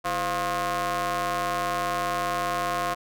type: ring-modulated tone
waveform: sawtooth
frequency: 185 Hz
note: F#3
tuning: in tune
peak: -18 dBFS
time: 0.04-2.95 s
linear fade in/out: 20 ms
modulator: 885 Hz
effects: none